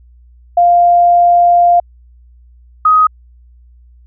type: tone pair in turn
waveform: sine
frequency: 698.5 / 1256.1 Hz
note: F5 / D#6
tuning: 0 / +16 cents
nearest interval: minor seventh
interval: 1016 cents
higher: second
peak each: -5 dBFS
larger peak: neither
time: 0.57-1.8 / 2.85-3.07 s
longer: first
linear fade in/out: 5 ms
effects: added 60 Hz sine -40 dBFS peak until 4.06 s